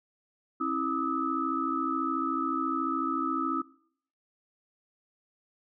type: tone cluster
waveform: sine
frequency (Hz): 268.3 / 326.9 / 1213 / 1287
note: C4 / E4 / D#6 / E6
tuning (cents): +44 / -14 / -44 / -42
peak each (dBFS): -33 / -33 / -36 / -31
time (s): 0.6-3.62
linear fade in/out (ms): 10
effects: noise-tail reverb RT60 0.6 s tail -19 dB re dry